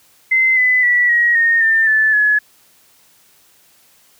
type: tone with pitch steps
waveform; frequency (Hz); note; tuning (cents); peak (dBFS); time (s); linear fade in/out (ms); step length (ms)
sine; 2063 / 2007 / 1951.7 / 1898.3 / 1846.4 / 1795.9 / 1746.8 / 1699.1; C7 / B6 / B6 / A#6 / A#6 / A6 / A6 / G#6; -25 / +27 / -21 / +31 / -17 / +35 / -13 / +39; -10; 0.31-2.39; 10; 260
effects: white hiss -52 dBFS RMS until 4.19 s + high-pass 60 Hz 12 dB/octave